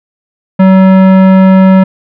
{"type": "tone with tanh clipping", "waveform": "sine", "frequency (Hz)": 189.4, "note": "F#3", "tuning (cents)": 41, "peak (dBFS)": -3, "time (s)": [0.59, 1.84], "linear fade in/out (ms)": 10, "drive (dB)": 17, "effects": []}